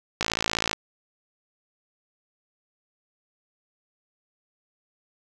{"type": "click train", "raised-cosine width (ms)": 0.2, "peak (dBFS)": -6, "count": 30, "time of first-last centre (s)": [0.21, 0.731], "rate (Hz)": 55.7, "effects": []}